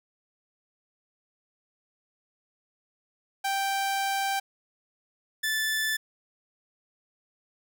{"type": "tone pair in turn", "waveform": "sawtooth", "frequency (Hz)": [784, 1751.4], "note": ["G5", "A6"], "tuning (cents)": [0, -8], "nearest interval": "octave + major second", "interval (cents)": 1392, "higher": "second", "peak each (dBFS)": -22, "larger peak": "neither", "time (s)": [[3.44, 4.4], [5.43, 5.97]], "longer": "first", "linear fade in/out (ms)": 10, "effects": []}